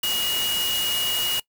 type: tone in noise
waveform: sine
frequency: 2887 Hz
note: F#7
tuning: 43 cents flat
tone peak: -23 dBFS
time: 0.03-1.4 s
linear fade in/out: 5 ms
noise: white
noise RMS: -28 dBFS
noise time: 0.03-1.4 s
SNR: +2 dB
effects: noise-tail reverb RT60 0.1 s tail -22 dB re dry